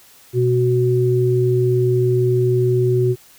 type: tone pair together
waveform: sine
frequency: 123.51 / 370.1 Hz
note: B2 / F#4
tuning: +1 / 0 cents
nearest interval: octave + perfect fifth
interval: 1899 cents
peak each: -16 dBFS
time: 0.33-3.16 s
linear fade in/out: 50 ms
effects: white hiss -48 dBFS RMS until 3.38 s